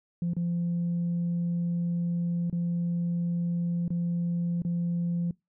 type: tone with dropouts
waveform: sine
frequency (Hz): 172.3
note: F3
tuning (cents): -23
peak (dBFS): -24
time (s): 0.22-5.31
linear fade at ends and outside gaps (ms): 2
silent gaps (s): 0.335-0.366 / 2.499-2.527 / 3.88-3.904 / 4.62-4.649
effects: noise-tail reverb RT60 0.2 s tail -25 dB re dry + tanh soft clip ceiling -23 dBFS